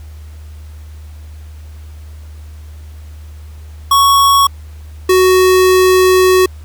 square tone pair in turn, 1112 / 371.1 Hz, C#6 / F#4, +5 / +5 cents, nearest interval octave + perfect fifth, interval 1900 cents, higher first, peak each -7 dBFS, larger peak neither, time 3.91-4.47 / 5.09-6.46 s, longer second, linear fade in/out 5 ms, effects added 76 Hz sine -29 dBFS peak until 6.64 s + pink hiss -47 dBFS RMS until 6.64 s

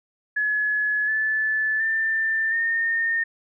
sine tone with pitch steps, 1700 / 1741.7 / 1784.5 / 1828.3 Hz, G#6 / A6 / A6 / A#6, +40 / -18 / +24 / -34 cents, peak -20 dBFS, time 0.36-3.24 s, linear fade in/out 10 ms, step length 720 ms, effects none

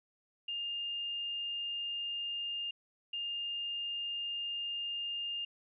sine tone bursts at uneven times, 2815 Hz, F7, 13 cents sharp, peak -35 dBFS, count 2, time 0.48-2.71 / 3.13-5.45 s, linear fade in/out 5 ms, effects none

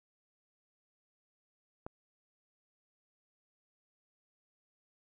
click, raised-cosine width 1 ms, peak -27 dBFS, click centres 1.865 s, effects none

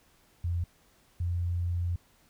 sine tone pair in turn, 86.3 / 87.2 Hz, F2 / F2, -20 / -2 cents, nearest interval unison, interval 18 cents, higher second, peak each -27 / -27 dBFS, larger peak neither, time 0.44-0.64 / 1.2-1.96 s, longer second, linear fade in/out 5 ms, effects pink hiss -64 dBFS RMS until 2.29 s

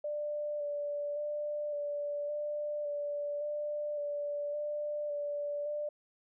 sine tone with vibrato, 587.3 Hz, D5, in tune, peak -33 dBFS, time 0.04-5.89 s, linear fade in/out 5 ms, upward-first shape square, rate 0.89 Hz, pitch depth 16 cents each way, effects none

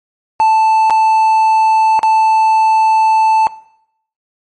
triangle tone with dropouts, 880 Hz, A5, in tune, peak -5 dBFS, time 0.4-3.47 s, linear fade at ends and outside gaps 0 ms, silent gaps 0.899-0.906 / 1.992-2.031 s, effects noise-tail reverb RT60 0.7 s tail -19 dB re dry + MP3 48 kbps

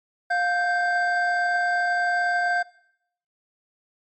triangle tone pair together, 707 / 1565.8 Hz, F5 / G6, +21 / -2 cents, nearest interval octave + major second, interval 1377 cents, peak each -21 dBFS, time 0.3-2.63 s, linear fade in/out 10 ms, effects noise-tail reverb RT60 0.7 s tail -20 dB re dry + MP3 32 kbps

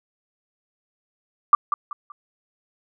sine tone with echo, 1174.7 Hz, D6, in tune, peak -8 dBFS, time 1.53-1.55 s, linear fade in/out 2 ms, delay 190 ms, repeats 3, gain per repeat -10 dB, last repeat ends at 2.12 s, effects none

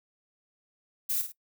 violet noise with echo, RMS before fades -29 dBFS, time 1.09-1.22 s, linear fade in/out 10 ms, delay 51 ms, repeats 2, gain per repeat -8 dB, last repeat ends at 1.322 s, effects noise-tail reverb RT60 0.1 s tail -20 dB re dry

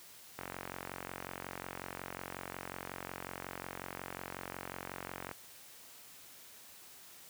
click train, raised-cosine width 0.5 ms, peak -25 dBFS, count 225, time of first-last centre 0.39-5.313 s, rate 45.5 Hz, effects white hiss -55 dBFS RMS until 7.29 s + high-pass 60 Hz 12 dB/octave

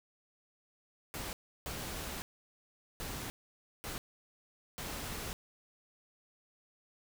pink noise bursts at uneven times, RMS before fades -41 dBFS, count 5, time 1.14-1.33 / 1.66-2.22 / 3-3.3 / 3.84-3.98 / 4.78-5.33 s, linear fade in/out 0 ms, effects none

